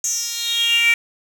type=tone with high-pass filter sweep; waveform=10% pulse; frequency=466.2 Hz; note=A#4; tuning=in tune; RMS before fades=-19 dBFS; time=0.04-0.94 s; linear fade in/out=2 ms; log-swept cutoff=6600 to 2200 Hz; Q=8.2; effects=none